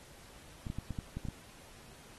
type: clicks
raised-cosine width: 5 ms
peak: -25 dBFS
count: 8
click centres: 0.668 / 0.701 / 0.786 / 0.907 / 0.988 / 1.17 / 1.252 / 1.286 s
effects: pink hiss -56 dBFS RMS until 2.18 s + AAC 32 kbps